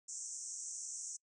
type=band-pass noise; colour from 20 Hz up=pink; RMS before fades=-45 dBFS; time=0.08-1.17 s; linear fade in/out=10 ms; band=5800 to 8400 Hz; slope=96 dB/octave; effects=noise-tail reverb RT60 0.1 s tail -26 dB re dry